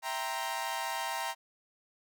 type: chord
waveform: sawtooth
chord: C dominant seventh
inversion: first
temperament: equal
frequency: 659.3 / 784 / 932.3 / 1046.5 Hz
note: E5 / G5 / Bb5 / C6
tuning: 0 / 0 / 0 / 0 cents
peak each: -38 / -35 / -32 / -38 dBFS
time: 0.02-1.35 s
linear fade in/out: 50 ms
effects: none